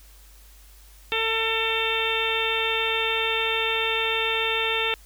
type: harmonic tone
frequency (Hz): 448.3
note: A4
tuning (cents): +32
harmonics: 1 / 2 / 3 / 4 / 5 / 6 / 7 / 8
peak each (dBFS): -29 / -32 / -32 / -33 / -31 / -27 / -33 / -29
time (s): 1.12-4.94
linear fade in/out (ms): 0
effects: added 50 Hz sine -48 dBFS peak until 5.05 s + white hiss -54 dBFS RMS until 5.05 s